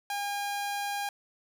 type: tone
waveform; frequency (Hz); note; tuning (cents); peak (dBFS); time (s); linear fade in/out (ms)
sawtooth; 810; G#5; -43; -27; 0.1-1.09; 2
effects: none